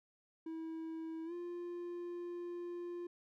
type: tone with pitch glide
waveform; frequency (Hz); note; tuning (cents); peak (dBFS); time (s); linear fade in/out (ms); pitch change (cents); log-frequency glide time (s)
triangle; 323.9 to 349.2; E4 to F4; -30 to 0; -39; 0.46-3.07; 5; +130; 1.25-1.33
effects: none